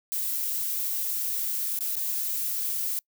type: noise with dropouts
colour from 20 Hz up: violet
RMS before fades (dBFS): -29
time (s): 0.12-2.99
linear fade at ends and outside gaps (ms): 0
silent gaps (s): 1.789-1.807 / 1.955-1.967
effects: noise-tail reverb RT60 0.1 s tail -26 dB re dry